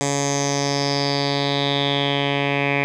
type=tone with low-pass filter sweep; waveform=10% pulse; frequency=141 Hz; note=C#3; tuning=30 cents sharp; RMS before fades=-21 dBFS; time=0.01-2.84 s; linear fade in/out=0 ms; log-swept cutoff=7300 to 2400 Hz; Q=6.2; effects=none